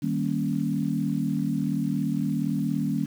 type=chord; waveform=sine; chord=Eb dominant seventh; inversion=none; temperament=equal; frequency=155.56 / 196 / 233.1 / 277.2 Hz; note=Eb3 / G3 / Bb3 / Db4; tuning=0 / 0 / 0 / 0 cents; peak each=-29 dBFS; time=0.02-3.06 s; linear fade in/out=10 ms; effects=8-bit